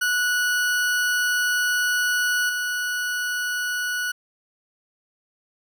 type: tone with level steps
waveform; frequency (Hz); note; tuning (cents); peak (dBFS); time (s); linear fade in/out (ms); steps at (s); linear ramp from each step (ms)
40% pulse; 1471; F#6; -11; -19 / -23; 0.01-4.12; 10; 2.49; 5
effects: none